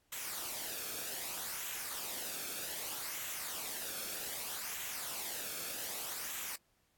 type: noise with flanger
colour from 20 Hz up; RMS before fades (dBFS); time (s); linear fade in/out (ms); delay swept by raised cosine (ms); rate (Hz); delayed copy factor
white; -41; 0.12-6.56; 5; 0.2 to 1.03; 0.64; -0.5
effects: pink hiss -75 dBFS RMS until 6.97 s + AAC 64 kbps